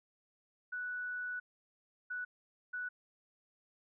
sine tone bursts at uneven times, 1479 Hz, F#6, 1 cent flat, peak -37 dBFS, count 3, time 0.72-1.4 / 2.1-2.25 / 2.73-2.89 s, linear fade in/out 10 ms, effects none

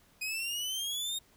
sawtooth exponential sweep, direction up, 2492 to 3729 Hz, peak -30 dBFS, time 0.21-1.19 s, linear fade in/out 10 ms, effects pink hiss -64 dBFS RMS until 1.36 s

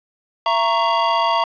square chord, A# diminished, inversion second, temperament equal with one note detuned, 672.3 / 932.3 / 1108.7 Hz, E5 / A#5 / C#6, +34 / 0 / 0 cents, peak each -22 / -19 / -21 dBFS, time 0.46-1.44 s, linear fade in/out 2 ms, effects resampled to 11025 Hz + 7-bit

